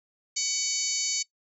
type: harmonic tone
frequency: 752 Hz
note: F#5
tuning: 28 cents sharp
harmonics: 3 / 4 / 5 / 6 / 7 / 8 / 9 / 10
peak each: -38 / -41 / -42 / -31 / -38 / -31 / -31 / -39 dBFS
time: 0.36-1.23 s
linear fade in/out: 10 ms
effects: noise-tail reverb RT60 0.1 s tail -20 dB re dry